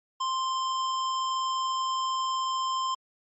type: tone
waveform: square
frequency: 1046.5 Hz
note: C6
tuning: in tune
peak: -27 dBFS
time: 0.2-2.95 s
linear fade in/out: 10 ms
effects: MP3 32 kbps